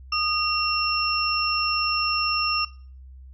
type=tone cluster; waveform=sine; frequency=1231 / 2738 / 5400 Hz; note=D#6 / F7 / E8; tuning=-19 / -35 / +41 cents; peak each=-26 dBFS; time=0.12-2.65 s; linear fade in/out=5 ms; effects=noise-tail reverb RT60 0.4 s tail -19 dB re dry + added 65 Hz sine -41 dBFS peak until 3.33 s